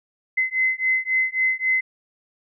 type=beating tone pair; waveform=sine; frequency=2047 / 2050.7 Hz; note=C7 / C7; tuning=-38 / -35 cents; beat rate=3.7 Hz; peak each=-22 / -22 dBFS; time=0.37-1.81 s; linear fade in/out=10 ms; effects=none